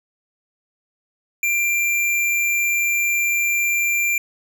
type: tone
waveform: square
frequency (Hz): 2373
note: D7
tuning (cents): +17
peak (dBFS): -18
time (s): 1.43-4.18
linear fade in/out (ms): 2
effects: none